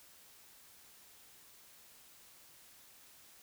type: silence
effects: white hiss -60 dBFS RMS until 3.42 s